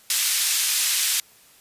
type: band-pass noise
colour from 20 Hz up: white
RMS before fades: -22 dBFS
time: 0.1-1.2 s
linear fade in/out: 2 ms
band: 2300 to 11000 Hz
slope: 12 dB/octave
effects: white hiss -53 dBFS RMS until 1.6 s + resampled to 32000 Hz